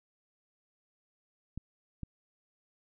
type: clicks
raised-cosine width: 5 ms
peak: -26 dBFS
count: 2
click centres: 1.576 / 2.033 s
effects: none